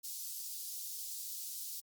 white high-pass noise, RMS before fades -43 dBFS, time 0.03-1.81 s, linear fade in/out 20 ms, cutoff 4300 Hz, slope 24 dB/octave, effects Opus 48 kbps

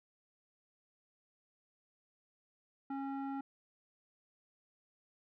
square tone with low-pass filter, 273.6 Hz, C#4, 23 cents flat, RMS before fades -40 dBFS, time 2.9-3.41 s, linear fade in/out 5 ms, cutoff 1100 Hz, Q 2.1, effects none

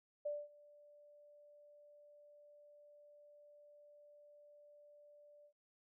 sine tone with ADSR envelope, 587.3 Hz, D5, in tune, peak -36 dBFS, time 0.25-5.53 s, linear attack 11 ms, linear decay 220 ms, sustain -24 dB, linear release 77 ms, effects noise-tail reverb RT60 0.1 s tail -23 dB re dry

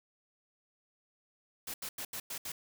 white noise bursts at uneven times, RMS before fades -40 dBFS, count 6, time 1.67-1.74 / 1.82-1.89 / 1.98-2.05 / 2.13-2.2 / 2.3-2.38 / 2.45-2.52 s, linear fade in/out 5 ms, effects none

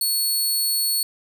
15% pulse tone, 4400 Hz, C#8, 14 cents flat, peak -13 dBFS, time 0.01-1.03 s, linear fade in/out 2 ms, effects 9-bit

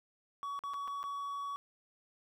triangle tone with dropouts, 1128 Hz, C#6, 30 cents sharp, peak -35 dBFS, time 0.43-1.56 s, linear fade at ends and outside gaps 0 ms, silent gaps 0.591-0.637 / 0.736-0.741 / 0.876-0.88 / 1.03-1.039 s, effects none

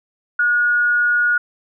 sine tone with amplitude modulation, 1446 Hz, F#6, 40 cents flat, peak -12 dBFS, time 0.39-1.38 s, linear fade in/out 5 ms, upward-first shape sine, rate 271 Hz, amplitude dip 25%, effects none

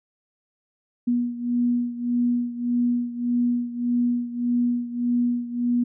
sine beating tone pair, 241.3 / 243 Hz, B3 / B3, -40 / -28 cents, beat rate 1.7 Hz, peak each -22 / -26 dBFS, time 1.07-5.84 s, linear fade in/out 10 ms, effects none

